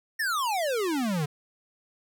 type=exponential sweep; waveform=square; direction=down; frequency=1864.7 to 140 Hz; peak=-26 dBFS; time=0.19-1.26 s; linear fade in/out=10 ms; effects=none